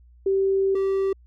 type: tone pair in turn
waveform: sine / triangle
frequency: 388 / 388 Hz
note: G4 / G4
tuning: -18 / -18 cents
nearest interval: unison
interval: 0 cents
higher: neither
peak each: -18 dBFS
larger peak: neither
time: 0.26-0.75 / 0.75-1.13 s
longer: first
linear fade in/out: 5 ms
effects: added 60 Hz sine -49 dBFS peak until 1.26 s